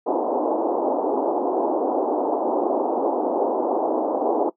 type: band-pass noise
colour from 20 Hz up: pink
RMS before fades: -22 dBFS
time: 0.06-4.5 s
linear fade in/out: 10 ms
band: 280 to 910 Hz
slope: 48 dB/octave
effects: noise-tail reverb RT60 0.1 s tail -18 dB re dry